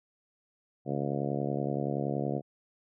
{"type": "harmonic tone", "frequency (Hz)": 70.6, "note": "C#2", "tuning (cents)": 32, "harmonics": [2, 3, 4, 5, 6, 7, 8, 9, 10], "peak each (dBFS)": [-34, -36, -37, -38, -39, -39, -40, -41, -41], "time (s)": [0.85, 2.42], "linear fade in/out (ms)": 50, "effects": []}